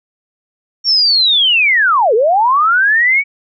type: linear two-way sweep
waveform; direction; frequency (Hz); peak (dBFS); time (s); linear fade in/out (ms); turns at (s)
sine; down then up; 5570 to 409.2 to 2278; -8; 0.84-3.24; 50; 2.14
effects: none